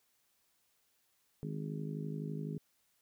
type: harmonic tone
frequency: 51.9 Hz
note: G#1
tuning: in tune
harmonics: 3 / 4 / 5 / 6 / 7 / 8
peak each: -39 / -44 / -46 / -53 / -53 / -48 dBFS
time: 1.43-2.58 s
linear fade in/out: 0 ms
effects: white hiss -75 dBFS RMS until 3.01 s